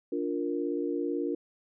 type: chord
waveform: sine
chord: Bb major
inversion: first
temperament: just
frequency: 291.4 / 349.6 / 466.2 Hz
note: D4 / F4 / Bb4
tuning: -13 / +2 / 0 cents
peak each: -32 / -32 / -34 dBFS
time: 0.12-1.35 s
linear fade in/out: 5 ms
effects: none